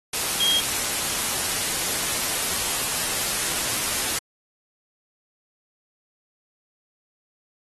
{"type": "tone in noise", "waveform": "sine", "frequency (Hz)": 3249, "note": "G#7", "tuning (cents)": -39, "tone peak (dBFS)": -19, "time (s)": [0.4, 0.6], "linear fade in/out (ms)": 5, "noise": "white", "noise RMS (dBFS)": -25, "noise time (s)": [0.13, 4.19], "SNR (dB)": 3, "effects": ["AAC 32 kbps"]}